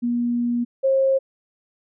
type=tone pair in turn; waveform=sine; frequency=239.6 / 536 Hz; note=A#3 / C5; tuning=+48 / +42 cents; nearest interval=octave + major second; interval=1394 cents; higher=second; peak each=-19 / -15 dBFS; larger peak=second; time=0.02-0.65 / 0.83-1.19 s; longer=first; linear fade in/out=20 ms; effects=none